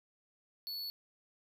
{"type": "tone", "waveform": "square", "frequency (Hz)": 4424, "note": "C#8", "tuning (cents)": -4, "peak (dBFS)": -39, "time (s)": [0.67, 0.9], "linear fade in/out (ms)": 0, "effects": []}